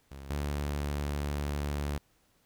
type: tone pair in turn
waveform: sawtooth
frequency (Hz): 69 / 72.46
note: C#2 / D2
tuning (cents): -7 / -23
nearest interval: minor second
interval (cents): 84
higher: second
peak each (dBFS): -39 / -27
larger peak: second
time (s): 0.11-0.3 / 0.3-1.98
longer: second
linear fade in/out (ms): 5
effects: pink hiss -69 dBFS RMS until 2.45 s